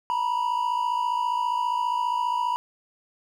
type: tone pair together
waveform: triangle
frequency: 924.1 / 979 Hz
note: A#5 / B5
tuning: -15 / -15 cents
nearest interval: minor second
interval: 100 cents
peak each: -27 / -22 dBFS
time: 0.1-2.56 s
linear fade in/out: 0 ms
effects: none